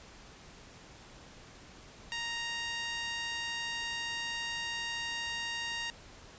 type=tone with band-pass filter; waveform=5% pulse; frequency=932.3 Hz; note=A#5; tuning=in tune; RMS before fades=-37 dBFS; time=2.12-5.9 s; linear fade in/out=0 ms; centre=2100 Hz; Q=1.1; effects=pink hiss -53 dBFS RMS until 6.38 s + resampled to 16000 Hz